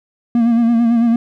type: tone with vibrato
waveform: triangle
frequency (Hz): 233.1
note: A#3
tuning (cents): 0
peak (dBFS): -8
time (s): 0.35-1.16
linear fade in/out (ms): 2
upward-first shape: sine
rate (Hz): 9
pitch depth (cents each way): 44
effects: none